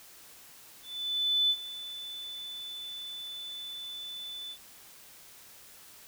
sine tone with ADSR envelope, 3500 Hz, A7, 10 cents flat, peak -22 dBFS, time 0.82-4.58 s, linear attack 680 ms, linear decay 57 ms, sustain -16 dB, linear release 74 ms, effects white hiss -53 dBFS RMS until 6.07 s

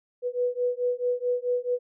sine beating tone pair, 490 / 494.6 Hz, B4 / B4, -14 / +3 cents, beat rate 4.6 Hz, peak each -27 dBFS, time 0.22-1.79 s, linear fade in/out 50 ms, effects none

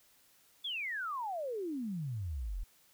sine exponential sweep, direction down, 3520 to 37.69 Hz, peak -35 dBFS, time 0.64-2.64 s, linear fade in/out 10 ms, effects white hiss -66 dBFS RMS until 2.93 s

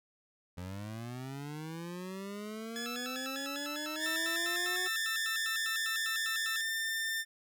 25% pulse linear sweep, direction up, 86.8 to 370 Hz, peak -36 dBFS, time 0.57-4.88 s, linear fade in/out 10 ms
15% pulse tone with vibrato, 1498 Hz, F#6, 21 cents sharp, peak -32 dBFS, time 2.76-6.61 s, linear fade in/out 0 ms, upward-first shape square, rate 5 Hz, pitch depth 220 cents each way
sawtooth tone, 1795 Hz, A6, 34 cents sharp, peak -29 dBFS, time 3.99-7.25 s, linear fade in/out 50 ms
effects none

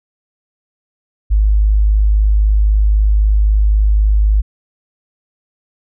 sine tone, 51.91 Hz, G#1, in tune, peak -8 dBFS, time 1.3-4.42 s, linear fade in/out 20 ms, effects none

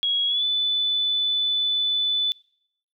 sine tone with pitch glide, 3316 to 3493 Hz, G#7 to A7, -3 to -13 cents, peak -20 dBFS, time 0.03-2.32 s, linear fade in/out 0 ms, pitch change +90 cents, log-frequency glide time 0.27-0.44 s, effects noise-tail reverb RT60 0.7 s tail -25 dB re dry

